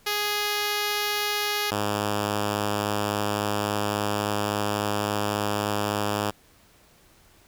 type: tone pair in turn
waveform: 5% pulse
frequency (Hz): 415.3 / 103.57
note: G#4 / G#2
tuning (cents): 0 / -4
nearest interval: 2 octaves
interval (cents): 2404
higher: first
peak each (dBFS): -13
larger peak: neither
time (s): 0.06-1.71 / 1.71-6.31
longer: second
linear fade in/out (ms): 10
effects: pink hiss -57 dBFS RMS until 7.47 s